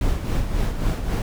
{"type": "noise with tremolo", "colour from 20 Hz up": "brown", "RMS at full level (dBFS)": -20, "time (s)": [0.01, 1.22], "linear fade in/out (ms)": 2, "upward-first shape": "sine", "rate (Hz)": 3.7, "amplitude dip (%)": 55, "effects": []}